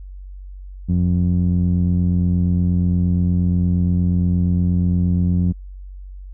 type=tone with low-pass filter; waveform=sawtooth; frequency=88.5 Hz; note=F2; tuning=23 cents sharp; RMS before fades=-17 dBFS; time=0.88-5.53 s; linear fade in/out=20 ms; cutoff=190 Hz; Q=2.5; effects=added 47 Hz sine -32 dBFS peak until 6.33 s